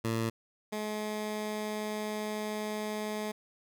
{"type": "tone pair in turn", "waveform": "15% pulse", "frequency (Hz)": [113.5, 212.8], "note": ["A#2", "G#3"], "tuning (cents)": [-46, 42], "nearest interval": "major seventh", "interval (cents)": 1088, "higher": "second", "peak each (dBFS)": [-23, -27], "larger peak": "first", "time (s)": [[0.04, 0.3], [0.72, 3.32]], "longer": "second", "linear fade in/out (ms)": 10, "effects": []}